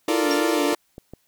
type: chord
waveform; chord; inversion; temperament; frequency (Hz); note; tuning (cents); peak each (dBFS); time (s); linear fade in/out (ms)
sawtooth; Bb major seventh; second; equal; 349.2 / 440 / 466.2 / 587.3; F4 / A4 / Bb4 / D5; 0 / 0 / 0 / 0; -21 / -23 / -23 / -23; 0.08-0.75; 5
type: tone with vibrato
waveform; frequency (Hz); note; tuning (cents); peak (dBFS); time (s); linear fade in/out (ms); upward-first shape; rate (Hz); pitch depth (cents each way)
sine; 307.3; D#4; -21; -23; 0.08-0.73; 2; sine; 3.1; 110
type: tone with exponential decay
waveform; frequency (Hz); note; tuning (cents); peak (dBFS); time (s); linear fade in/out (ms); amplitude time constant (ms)
sine; 5560; F8; -9; -21; 0.31-0.4; 0; 18
type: clicks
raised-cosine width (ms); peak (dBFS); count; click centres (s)
2; -24; 2; 0.981 / 1.136
effects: white hiss -66 dBFS RMS until 1.27 s